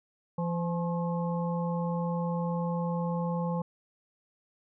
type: harmonic tone with a mistuned harmonic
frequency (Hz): 171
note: F3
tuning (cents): -36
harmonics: 1 / 3 / 5 / 6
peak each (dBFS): -29 / -35 / -38 / -41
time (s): 0.38-3.62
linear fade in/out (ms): 5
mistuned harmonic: 6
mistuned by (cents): +77
effects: none